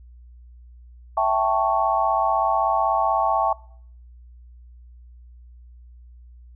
sine chord, A dominant seventh, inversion second, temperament equal, 659.3 / 784 / 880 / 1108.7 Hz, E5 / G5 / A5 / C#6, 0 / 0 / 0 / 0 cents, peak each -23 dBFS, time 1.17-3.53 s, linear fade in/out 5 ms, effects noise-tail reverb RT60 0.6 s tail -23 dB re dry + added 60 Hz sine -43 dBFS peak until 6.55 s

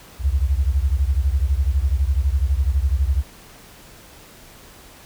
sine beating tone pair, 64 / 76 Hz, C2 / D#2, -38 / -40 cents, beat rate 12 Hz, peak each -18 / -20 dBFS, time 0.19-3.24 s, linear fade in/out 50 ms, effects pink hiss -45 dBFS RMS until 5.05 s

